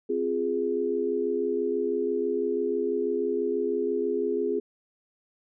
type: chord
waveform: sine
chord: F minor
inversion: second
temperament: equal with one note detuned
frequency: 260.9 / 349.2 / 415.3 Hz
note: C4 / F4 / Ab4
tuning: -5 / 0 / 0 cents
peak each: -32 / -30 / -26 dBFS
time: 0.09-4.6 s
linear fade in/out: 10 ms
effects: none